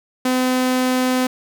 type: tone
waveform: sawtooth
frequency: 254.9 Hz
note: C4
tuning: 45 cents flat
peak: -12 dBFS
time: 0.25-1.27 s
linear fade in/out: 5 ms
effects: none